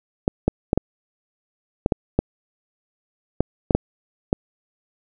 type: clicks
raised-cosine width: 2 ms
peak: -3 dBFS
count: 11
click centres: 0.279 / 0.48 / 0.731 / 0.776 / 1.861 / 1.922 / 2.19 / 3.406 / 3.708 / 3.75 / 4.329 s
effects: none